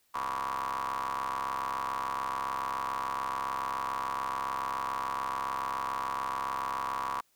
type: ring-modulated tone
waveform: 30% pulse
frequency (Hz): 67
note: C2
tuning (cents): +42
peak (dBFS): -26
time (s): 0.14-7.21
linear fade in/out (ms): 10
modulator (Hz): 1060
effects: white hiss -70 dBFS RMS until 7.35 s